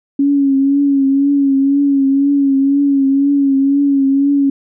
sine tone with vibrato, 277.2 Hz, C#4, in tune, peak -9 dBFS, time 0.19-4.5 s, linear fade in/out 5 ms, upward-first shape triangle, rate 2 Hz, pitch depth 49 cents each way, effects none

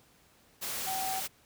sine tone in noise, 763 Hz, G5, 47 cents flat, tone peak -33 dBFS, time 0.86-1.21 s, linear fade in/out 20 ms, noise white, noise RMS -36 dBFS, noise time 0.61-1.28 s, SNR 0 dB, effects pink hiss -63 dBFS RMS until 1.45 s + high-pass 60 Hz 12 dB/octave

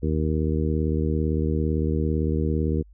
harmonic tone, 77.78 Hz, D#2, in tune, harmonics 1 / 2 / 3 / 4 / 5 / 6, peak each -24 / -27 / -29 / -30 / -31 / -32 dBFS, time 0.02-2.83 s, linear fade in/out 20 ms, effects added 50 Hz sine -47 dBFS peak until 2.93 s

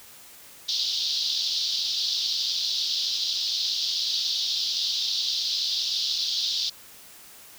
pink band-pass noise, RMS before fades -27 dBFS, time 0.68-6.7 s, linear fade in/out 10 ms, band 3500 to 5200 Hz, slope 48 dB/octave, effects white hiss -48 dBFS RMS until 7.58 s

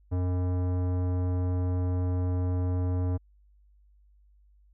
sine tone with tanh clipping, 90.4 Hz, F#2, 40 cents flat, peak -27 dBFS, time 0.11-3.18 s, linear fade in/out 20 ms, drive 17 dB, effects added 50 Hz sine -57 dBFS peak until 4.73 s

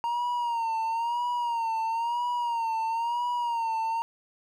triangle tone with vibrato, 932.3 Hz, A#5, in tune, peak -24 dBFS, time 0.04-4.02 s, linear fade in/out 0 ms, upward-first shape sine, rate 1 Hz, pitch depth 71 cents each way, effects none

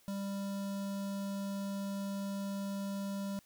square tone with notch filter, 197.9 Hz, G3, 17 cents sharp, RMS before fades -38 dBFS, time 0.08-3.39 s, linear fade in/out 0 ms, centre 2100 Hz, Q 1.1, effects white hiss -66 dBFS RMS until 3.45 s

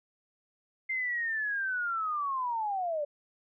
sine linear sweep, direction down, 2100 to 568 Hz, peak -29 dBFS, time 0.89-3.05 s, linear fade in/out 10 ms, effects none

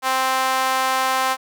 sawtooth tone with high-pass filter, 261.6 Hz, C4, in tune, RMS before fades -20 dBFS, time 0.02-1.37 s, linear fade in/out 50 ms, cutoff 920 Hz, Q 2.1, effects none

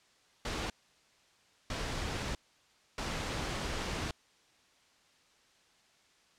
pink noise bursts at uneven times, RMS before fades -36 dBFS, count 3, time 0.45-0.7 / 1.7-2.35 / 2.98-4.11 s, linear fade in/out 2 ms, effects white hiss -66 dBFS RMS until 6.38 s + low-pass 6000 Hz 12 dB/octave

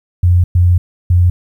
sine tone bursts at uneven times, 88.6 Hz, F2, 25 cents sharp, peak -6 dBFS, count 3, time 0.23-0.44 / 0.55-0.78 / 1.1-1.3 s, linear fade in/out 5 ms, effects 8-bit

